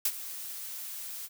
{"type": "noise with ADSR envelope", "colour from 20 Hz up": "blue", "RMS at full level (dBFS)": -25, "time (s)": [0.05, 1.29], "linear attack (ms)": 5, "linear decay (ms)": 52, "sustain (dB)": -15, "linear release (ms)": 41, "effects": []}